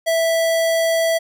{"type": "tone", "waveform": "square", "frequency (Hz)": 658, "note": "E5", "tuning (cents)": -3, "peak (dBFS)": -16, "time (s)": [0.06, 1.19], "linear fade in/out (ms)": 20, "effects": []}